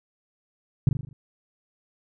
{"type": "tone with echo", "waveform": "sine", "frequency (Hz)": 134, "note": "C3", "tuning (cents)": 42, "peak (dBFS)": -13, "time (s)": [0.87, 0.89], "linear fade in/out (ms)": 2, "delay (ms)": 40, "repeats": 6, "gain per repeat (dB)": -5, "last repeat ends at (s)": 1.13, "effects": []}